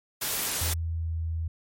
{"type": "noise", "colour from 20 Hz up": "white", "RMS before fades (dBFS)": -29, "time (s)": [0.21, 0.74], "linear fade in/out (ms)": 10}
{"type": "tone with pitch glide", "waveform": "sine", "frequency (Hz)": [82.41, 81.7], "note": ["E2", "E2"], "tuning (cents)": [0, -15], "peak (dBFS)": -27, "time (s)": [0.61, 1.48], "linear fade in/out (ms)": 5, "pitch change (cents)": -15, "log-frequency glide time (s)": [0.94, 1.11]}
{"effects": ["MP3 64 kbps"]}